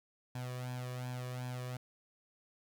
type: tone with flanger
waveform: sawtooth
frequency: 125.4 Hz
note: B2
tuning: 27 cents sharp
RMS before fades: -41 dBFS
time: 0.35-1.77 s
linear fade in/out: 5 ms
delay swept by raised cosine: 1.2 to 1.75 ms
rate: 2.7 Hz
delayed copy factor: +0.75
effects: 12-bit